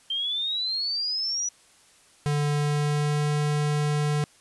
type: exponential sweep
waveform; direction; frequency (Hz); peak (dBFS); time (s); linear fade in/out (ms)
sine; up; 3136 to 5920; -25; 0.1-1.49; 5
type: tone with pitch glide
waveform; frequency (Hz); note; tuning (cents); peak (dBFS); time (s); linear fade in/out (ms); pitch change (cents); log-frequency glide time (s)
square; 146.83 to 148.36; D3 to D3; 0 to +18; -23; 2.26-4.24; 0; +18; 2.47-3.27
effects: white hiss -57 dBFS RMS until 4.4 s + resampled to 24000 Hz

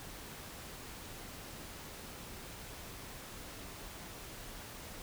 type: silence
effects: pink hiss -48 dBFS RMS until 5.02 s

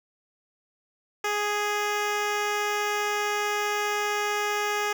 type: tone with notch filter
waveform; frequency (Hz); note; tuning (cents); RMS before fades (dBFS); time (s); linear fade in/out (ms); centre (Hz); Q
10% pulse; 415.3; G#4; 0; -27; 1.24-4.93; 5; 11000; 1.2
effects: none

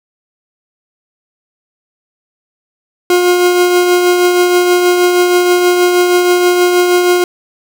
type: tone with tremolo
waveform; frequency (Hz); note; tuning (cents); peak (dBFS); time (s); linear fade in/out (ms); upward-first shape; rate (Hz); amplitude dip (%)
40% pulse; 356.7; F4; +37; -5; 3.1-7.24; 2; triangle; 6.3; 40
effects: 7-bit

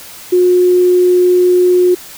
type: tone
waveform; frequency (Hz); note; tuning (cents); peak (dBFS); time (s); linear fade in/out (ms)
sine; 360.3; F#4; -46; -6; 0.32-1.95; 10
effects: white hiss -33 dBFS RMS until 2.17 s

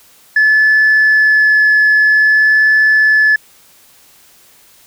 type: tone with vibrato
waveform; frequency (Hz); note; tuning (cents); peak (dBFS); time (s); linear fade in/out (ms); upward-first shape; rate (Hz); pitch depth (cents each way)
sine; 1725; A6; -35; -5; 0.36-3.36; 5; sine; 0.51; 8
effects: tanh soft clip ceiling -4 dBFS + white hiss -46 dBFS RMS until 4.86 s

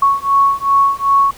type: beating tone pair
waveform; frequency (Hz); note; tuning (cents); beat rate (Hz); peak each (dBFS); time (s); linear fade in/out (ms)
sine; 1107 / 1109.6; C#6 / C#6; -3 / +1; 2.6; -13; 0.02-1.31; 5
effects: pink hiss -39 dBFS RMS until 1.37 s

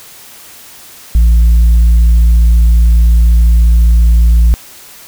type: tone with tanh clipping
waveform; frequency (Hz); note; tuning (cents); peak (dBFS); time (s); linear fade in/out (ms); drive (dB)
sine; 57.2; A#1; -32; -4; 1.15-4.54; 0; 2
effects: white hiss -35 dBFS RMS until 5.07 s

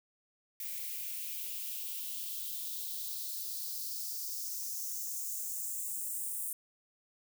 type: noise with high-pass filter sweep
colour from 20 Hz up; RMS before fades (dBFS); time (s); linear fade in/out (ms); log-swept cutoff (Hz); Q
violet; -39; 0.6-6.53; 2; 2100 to 9100; 3.1
effects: none

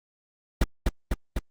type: noise with echo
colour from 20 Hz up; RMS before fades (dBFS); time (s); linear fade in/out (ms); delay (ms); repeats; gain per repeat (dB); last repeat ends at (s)
brown; -19; 0.61-0.64; 5; 250; 3; -2; 1.39
effects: Opus 48 kbps

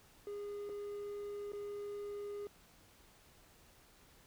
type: tone with dropouts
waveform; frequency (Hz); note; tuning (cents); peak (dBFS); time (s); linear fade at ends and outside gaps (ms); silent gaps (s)
triangle; 409.4; G#4; -25; -39; 0.27-2.47; 1; 0.692-0.696 / 1.52-1.533
effects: pink hiss -64 dBFS RMS until 4.26 s

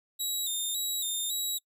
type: tone with vibrato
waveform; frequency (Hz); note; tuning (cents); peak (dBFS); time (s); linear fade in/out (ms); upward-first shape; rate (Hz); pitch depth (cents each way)
15% pulse; 3750; A#7; +10; -23; 0.19-1.59; 20; square; 1.8; 55
effects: noise-tail reverb RT60 0.1 s tail -26 dB re dry

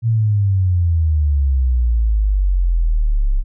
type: exponential sweep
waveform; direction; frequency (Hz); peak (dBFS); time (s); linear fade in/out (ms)
sine; down; 117.1 to 32.7; -12; 0.02-3.44; 50
effects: none

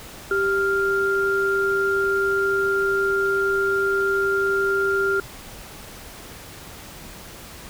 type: tone pair together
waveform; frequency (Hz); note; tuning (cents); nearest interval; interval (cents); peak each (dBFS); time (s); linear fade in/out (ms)
sine; 391.7 / 1396.9; G4 / F6; -1 / 0; octave + minor seventh; 2201; -21; 0.31-5.2; 2
effects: pink hiss -40 dBFS RMS until 7.69 s

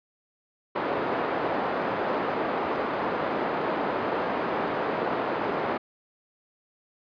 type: band-pass noise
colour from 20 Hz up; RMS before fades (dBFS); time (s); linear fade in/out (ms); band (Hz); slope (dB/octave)
pink; -28; 0.75-5.78; 10; 350 to 1200; 12
effects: resampled to 11025 Hz

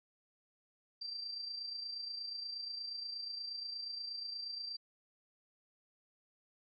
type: tone with amplitude modulation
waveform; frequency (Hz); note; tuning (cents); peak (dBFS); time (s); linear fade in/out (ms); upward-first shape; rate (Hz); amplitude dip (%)
sine; 4699; D8; 0; -38; 1.01-4.77; 10; sine; 28.4; 50
effects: none

